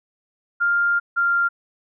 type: tone pair in turn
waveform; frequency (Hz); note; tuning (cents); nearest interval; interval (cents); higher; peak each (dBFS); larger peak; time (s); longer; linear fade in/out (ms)
sine; 1400 / 1392.3; F6 / F6; +4 / -6; unison; 10; first; -16; neither; 0.6-1 / 1.16-1.49; first; 20
effects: none